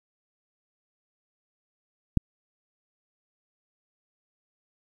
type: click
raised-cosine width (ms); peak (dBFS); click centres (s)
5; -7; 2.173
effects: 8-bit